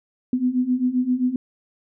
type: beating tone pair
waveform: sine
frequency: 246.8 / 254.4 Hz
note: B3 / C4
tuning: -1 / -48 cents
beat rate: 7.6 Hz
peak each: -23 / -20 dBFS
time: 0.33-1.36 s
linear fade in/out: 2 ms
effects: none